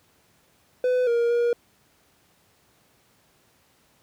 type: tone with pitch steps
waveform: triangle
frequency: 502 / 470.8 / 475.5 Hz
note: B4 / A#4 / A#4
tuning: +28 / +17 / +34 cents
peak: -17 dBFS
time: 0.84-1.53 s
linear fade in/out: 2 ms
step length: 230 ms
effects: pink hiss -62 dBFS RMS until 4.02 s + high-pass 80 Hz 12 dB/octave